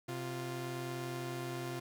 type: tone pair together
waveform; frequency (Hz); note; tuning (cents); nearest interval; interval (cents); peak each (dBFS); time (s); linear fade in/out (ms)
sawtooth; 129.97 / 349.2; C3 / F4; -11 / 0; octave + perfect fourth; 1711; -37 / -37; 0.08-1.8; 10
effects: 11-bit